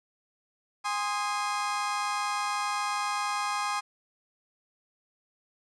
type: chord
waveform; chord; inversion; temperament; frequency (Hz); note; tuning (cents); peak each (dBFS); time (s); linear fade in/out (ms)
35% pulse; Ab major; none; equal with one note detuned; 819.6 / 1046.5 / 1244.5; Ab5 / C6 / Eb6; -23 / 0 / 0; -31; 0.84-3.81; 20
effects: resampled to 22050 Hz + 10-bit